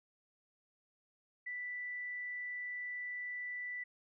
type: tone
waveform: sine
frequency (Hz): 1975.5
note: B6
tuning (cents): 0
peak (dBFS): -39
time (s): 1.46-3.84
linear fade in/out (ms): 10
effects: none